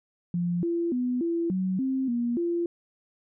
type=tone with pitch steps; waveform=sine; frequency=174.3 / 340 / 248.8 / 337 / 187 / 264.2 / 238.4 / 343 Hz; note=F3 / F4 / B3 / E4 / F#3 / C4 / A#3 / F4; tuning=-3 / -46 / +13 / +38 / +19 / +17 / +39 / -31 cents; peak=-24 dBFS; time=0.34-2.66 s; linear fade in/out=2 ms; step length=290 ms; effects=none